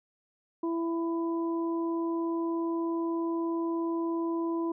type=harmonic tone; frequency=332.9 Hz; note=E4; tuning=17 cents sharp; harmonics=1 / 2 / 3; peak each=-28 / -43 / -38 dBFS; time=0.63-4.72 s; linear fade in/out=5 ms; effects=none